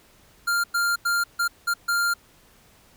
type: tone bursts at uneven times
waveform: square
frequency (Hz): 1396.9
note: F6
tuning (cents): 0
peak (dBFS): -21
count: 6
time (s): 0.47-0.64 / 0.74-0.96 / 1.05-1.24 / 1.39-1.48 / 1.67-1.74 / 1.88-2.14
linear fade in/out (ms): 10
effects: pink hiss -56 dBFS RMS until 2.96 s